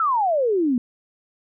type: exponential sweep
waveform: sine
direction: down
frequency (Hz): 1359 to 233.1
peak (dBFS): -17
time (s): 0-0.78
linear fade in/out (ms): 2
effects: none